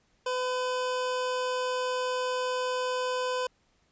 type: tone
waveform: 25% pulse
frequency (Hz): 505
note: B4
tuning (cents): +39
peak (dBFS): -24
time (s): 0.26-3.47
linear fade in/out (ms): 5
effects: pink hiss -69 dBFS RMS until 3.91 s + resampled to 16000 Hz